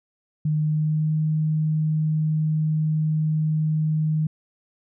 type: tone with pitch glide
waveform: sine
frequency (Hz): 153 to 155.4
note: D#3 to D#3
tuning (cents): -29 to -2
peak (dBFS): -19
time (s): 0.45-4.27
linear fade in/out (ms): 5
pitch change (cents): +27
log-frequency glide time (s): 0.61-1.14
effects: none